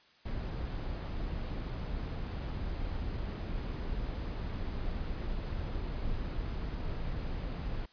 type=noise; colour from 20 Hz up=brown; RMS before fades=-36 dBFS; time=0.25-7.86 s; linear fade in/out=10 ms; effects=white hiss -63 dBFS RMS until 7.92 s + resampled to 11025 Hz

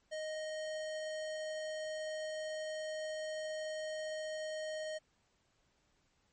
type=tone; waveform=square; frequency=622.3 Hz; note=D#5; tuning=in tune; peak=-39 dBFS; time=0.11-4.99 s; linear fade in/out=20 ms; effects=pink hiss -75 dBFS RMS until 6.32 s + MP3 32 kbps

